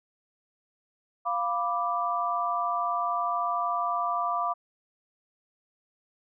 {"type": "chord", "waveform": "sine", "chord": "B diminished", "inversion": "second", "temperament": "equal", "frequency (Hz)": [698.5, 987.8, 1174.7], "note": ["F5", "B5", "D6"], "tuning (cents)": [0, 0, 0], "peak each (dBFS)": [-30, -32, -28], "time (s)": [1.25, 4.54], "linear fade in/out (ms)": 20, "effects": []}